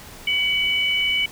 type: tone pair together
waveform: sine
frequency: 2269 / 2980 Hz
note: C#7 / F#7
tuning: +40 / +12 cents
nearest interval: perfect fourth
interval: 472 cents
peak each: -21 dBFS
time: 0.27-1.26 s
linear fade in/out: 5 ms
effects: pink hiss -41 dBFS RMS until 1.31 s